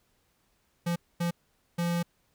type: tone bursts at uneven times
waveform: square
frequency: 171.9 Hz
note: F3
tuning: 27 cents flat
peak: -27 dBFS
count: 3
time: 0.86-0.96 / 1.2-1.31 / 1.78-2.03 s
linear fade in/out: 10 ms
effects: pink hiss -71 dBFS RMS until 2.34 s